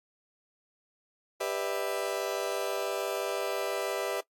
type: chord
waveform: 35% pulse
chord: E minor seventh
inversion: first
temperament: just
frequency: 395.6 / 494.4 / 593.3 / 659.3 Hz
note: G4 / B4 / D5 / E5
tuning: +16 / +2 / +18 / 0 cents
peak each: -34 dBFS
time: 1.4-4.21 s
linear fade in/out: 10 ms
effects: noise-tail reverb RT60 0.1 s tail -22 dB re dry + AAC 64 kbps